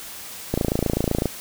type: click train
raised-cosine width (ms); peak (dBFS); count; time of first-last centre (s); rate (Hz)
2; -7; 21; 0.54-1.257; 27.9
effects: white hiss -37 dBFS RMS until 1.4 s